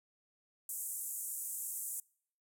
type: band-pass noise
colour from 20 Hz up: pink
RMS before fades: -41 dBFS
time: 0.69-2 s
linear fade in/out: 2 ms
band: 7400 to 15000 Hz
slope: 48 dB/octave
effects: noise-tail reverb RT60 0.6 s tail -26 dB re dry